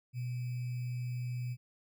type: tone with sample-and-hold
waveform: sine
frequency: 123.47 Hz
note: B2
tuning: in tune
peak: -34 dBFS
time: 0.13-1.57 s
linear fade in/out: 50 ms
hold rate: 2450 Hz
effects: none